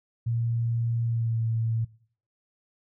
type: tone with pitch glide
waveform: sine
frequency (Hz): 116.54 to 113.48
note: A#2 to A#2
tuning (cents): 0 to -46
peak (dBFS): -24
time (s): 0.26-1.85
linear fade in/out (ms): 10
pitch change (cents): -46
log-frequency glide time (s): 1.04-1.41
effects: noise-tail reverb RT60 0.5 s tail -20 dB re dry